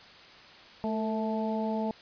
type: harmonic tone with a mistuned harmonic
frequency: 218.2 Hz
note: A3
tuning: 14 cents flat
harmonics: 1 / 2 / 3 / 4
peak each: -30 / -36 / -35 / -36 dBFS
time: 0.84-1.91 s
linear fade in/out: 0 ms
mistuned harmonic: 2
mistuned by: +44 cents
effects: white hiss -51 dBFS RMS until 2.01 s + resampled to 11025 Hz